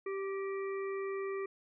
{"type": "harmonic tone with a mistuned harmonic", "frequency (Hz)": 390.5, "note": "G4", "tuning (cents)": -7, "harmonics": [1, 3, 5, 6], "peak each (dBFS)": [-35, -45, -49, -51], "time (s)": [0.06, 1.46], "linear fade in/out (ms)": 5, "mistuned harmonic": 5, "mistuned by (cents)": -27, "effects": []}